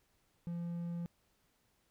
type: tone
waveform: triangle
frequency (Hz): 171.4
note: F3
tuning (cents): -32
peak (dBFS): -35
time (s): 0.47-1.06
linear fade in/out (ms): 0
effects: pink hiss -75 dBFS RMS until 1.9 s